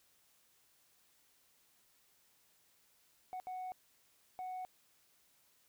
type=tone bursts at uneven times; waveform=sine; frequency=740 Hz; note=F#5; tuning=in tune; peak=-38 dBFS; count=3; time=3.33-3.4 / 3.47-3.72 / 4.39-4.65 s; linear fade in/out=0 ms; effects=tanh soft clip ceiling -39 dBFS + white hiss -71 dBFS RMS until 5.68 s